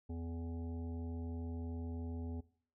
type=harmonic tone with a mistuned harmonic; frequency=83 Hz; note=E2; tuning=12 cents sharp; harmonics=1 / 3 / 5 / 7 / 9 / 10; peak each=-41 / -45 / -52 / -61 / -61 / -63 dBFS; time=0.09-2.41 s; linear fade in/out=10 ms; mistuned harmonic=5; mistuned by=+29 cents; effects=noise-tail reverb RT60 0.5 s tail -19 dB re dry